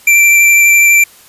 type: tone with vibrato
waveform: square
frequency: 2349 Hz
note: D7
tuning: in tune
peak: -5 dBFS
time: 0.07-1.04 s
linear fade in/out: 5 ms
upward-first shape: sine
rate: 12 Hz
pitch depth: 10 cents each way
effects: white hiss -41 dBFS RMS until 1.28 s + resampled to 32000 Hz